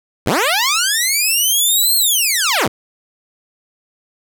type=linear two-way sweep; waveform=10% pulse; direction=up then down; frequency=58.27 to 4271 to 58.27 Hz; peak=-5 dBFS; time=0.26-2.68 s; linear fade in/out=10 ms; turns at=1.96 s; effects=none

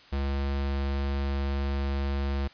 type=tone; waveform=square; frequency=69.3 Hz; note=C#2; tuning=in tune; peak=-27 dBFS; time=0.12-2.48 s; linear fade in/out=10 ms; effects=white hiss -53 dBFS RMS until 2.53 s + resampled to 11025 Hz

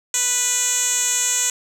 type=tone with band-pass filter; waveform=10% pulse; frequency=493.5 Hz; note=B4; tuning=1 cent flat; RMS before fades=-20 dBFS; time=0.14-1.5 s; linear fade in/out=2 ms; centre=7000 Hz; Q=3.2; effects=none

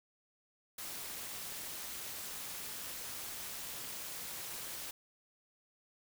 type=noise with amplitude modulation; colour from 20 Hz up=white; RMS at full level=-41 dBFS; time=0.78-4.91 s; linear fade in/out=5 ms; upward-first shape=sine; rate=266 Hz; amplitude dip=60%; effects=none

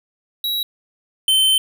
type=tone pair in turn; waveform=square; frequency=3875 / 3086 Hz; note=B7 / G7; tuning=-34 / -28 cents; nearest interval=major third; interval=394 cents; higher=first; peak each=-20 / -13 dBFS; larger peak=second; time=0.44-0.63 / 1.28-1.58 s; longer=second; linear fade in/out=2 ms; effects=none

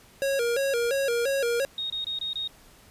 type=tone with vibrato; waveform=square; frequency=509 Hz; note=C5; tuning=48 cents flat; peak=-24 dBFS; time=0.22-1.65 s; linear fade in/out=0 ms; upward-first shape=square; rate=2.9 Hz; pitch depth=130 cents each way
type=tone bursts; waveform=sine; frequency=3729 Hz; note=A#7; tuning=in tune; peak=-28 dBFS; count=5; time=1.78-2.476 s; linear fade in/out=2 ms; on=120 ms; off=24 ms
effects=pink hiss -54 dBFS RMS until 2.9 s + resampled to 32000 Hz

